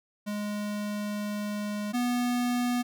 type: tone pair in turn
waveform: square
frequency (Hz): 207.7 / 244.6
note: G#3 / B3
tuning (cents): 0 / -16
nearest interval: minor third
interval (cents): 284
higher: second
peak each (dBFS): -31 / -26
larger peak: second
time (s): 0.26-1.93 / 1.93-2.83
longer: first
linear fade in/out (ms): 20
effects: none